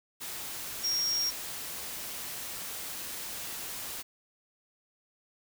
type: tone in noise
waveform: sine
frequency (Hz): 5588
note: F8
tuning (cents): 0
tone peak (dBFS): -27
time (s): 0.83-1.31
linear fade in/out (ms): 20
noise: white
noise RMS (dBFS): -39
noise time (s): 0.2-4.03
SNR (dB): +9
effects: none